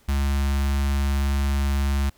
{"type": "tone with notch filter", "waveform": "square", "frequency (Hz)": 69.3, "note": "C#2", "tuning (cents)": 0, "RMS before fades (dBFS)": -22, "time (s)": [0.08, 2.1], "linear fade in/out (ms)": 10, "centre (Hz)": 460, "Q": 0.87, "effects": ["pink hiss -59 dBFS RMS until 2.17 s"]}